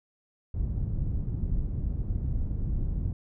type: low-pass noise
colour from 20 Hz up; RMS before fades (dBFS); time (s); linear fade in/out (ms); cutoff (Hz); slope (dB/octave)
pink; -29; 0.54-3.13; 5; 130; 12
effects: none